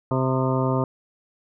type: harmonic tone with a mistuned harmonic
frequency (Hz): 130.6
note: C3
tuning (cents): -3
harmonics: 1 / 2 / 3 / 4 / 5 / 7 / 8 / 9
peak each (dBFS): -23 / -26 / -28 / -29 / -30 / -31 / -32 / -33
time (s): 0.11-0.84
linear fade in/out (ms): 2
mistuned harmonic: 9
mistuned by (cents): +63
effects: none